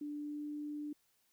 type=tone with pitch glide; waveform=sine; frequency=294.3 to 296.2 Hz; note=D4 to D4; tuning=+4 to +15 cents; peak=-39 dBFS; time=0.01-0.93 s; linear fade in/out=5 ms; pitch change=+11 cents; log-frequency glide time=0.15-0.45 s; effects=white hiss -75 dBFS RMS until 1.32 s